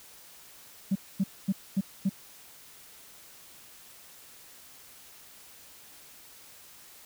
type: tone bursts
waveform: sine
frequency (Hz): 193.7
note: G3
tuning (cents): -20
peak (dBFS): -21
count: 5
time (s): 0.91-2.095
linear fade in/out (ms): 10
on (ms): 45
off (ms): 240
effects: tanh soft clip ceiling -19 dBFS + white hiss -52 dBFS RMS until 7.05 s